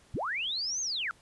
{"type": "linear two-way sweep", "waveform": "sine", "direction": "up then down", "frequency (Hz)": [43.65, 6520, 1266], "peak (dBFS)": -30, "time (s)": [0.14, 1.11], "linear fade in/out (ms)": 0, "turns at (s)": 0.81, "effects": ["pink hiss -61 dBFS RMS until 1.21 s", "resampled to 24000 Hz"]}